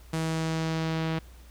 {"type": "tone with low-pass filter sweep", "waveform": "sawtooth", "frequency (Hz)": 161.2, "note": "E3", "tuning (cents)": -38, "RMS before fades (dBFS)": -29, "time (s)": [0.13, 1.19], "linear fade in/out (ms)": 5, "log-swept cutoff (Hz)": [9900, 3400], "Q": 1.1, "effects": ["added 60 Hz sine -47 dBFS peak until 1.5 s", "pink hiss -57 dBFS RMS until 1.5 s"]}